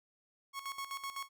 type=tone with tremolo; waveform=sawtooth; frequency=1100 Hz; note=C#6; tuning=14 cents flat; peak=-34 dBFS; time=0.53-1.29 s; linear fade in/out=50 ms; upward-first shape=square; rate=7.9 Hz; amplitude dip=70%; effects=none